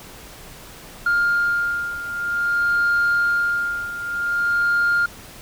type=beating tone pair; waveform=sine; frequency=1406 / 1406.52 Hz; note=F6 / F6; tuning=+11 / +12 cents; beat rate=0.52 Hz; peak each=-18 / -22 dBFS; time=1.06-5.06 s; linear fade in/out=5 ms; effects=tanh soft clip ceiling -13 dBFS + pink hiss -41 dBFS RMS until 5.41 s